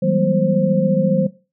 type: tone cluster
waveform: sine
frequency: 161.9 / 189.2 / 203.7 / 240.6 / 526 Hz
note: E3 / F#3 / G#3 / B3 / C5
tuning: -31 / +39 / -33 / -45 / +9 cents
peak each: -21 / -18 / -22 / -26 / -19 dBFS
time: 0.02-1.27 s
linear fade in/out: 10 ms
effects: noise-tail reverb RT60 0.3 s tail -17 dB re dry